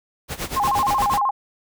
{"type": "noise with tremolo", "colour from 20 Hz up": "pink", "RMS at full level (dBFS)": -26, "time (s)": [0.28, 1.21], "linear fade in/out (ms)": 50, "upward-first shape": "sine", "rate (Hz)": 8.4, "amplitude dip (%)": 85}
{"type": "tone with vibrato", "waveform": "sine", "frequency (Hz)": 932.3, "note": "A#5", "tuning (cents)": 0, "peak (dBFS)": -17, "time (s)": [0.56, 1.31], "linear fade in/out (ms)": 10, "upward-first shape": "square", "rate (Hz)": 13, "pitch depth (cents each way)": 230}
{"effects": []}